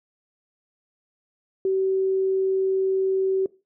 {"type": "tone", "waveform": "sine", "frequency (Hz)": 382.1, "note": "G4", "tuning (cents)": -44, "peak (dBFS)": -19, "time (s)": [1.65, 3.46], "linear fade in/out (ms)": 2, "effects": ["noise-tail reverb RT60 0.3 s tail -21 dB re dry"]}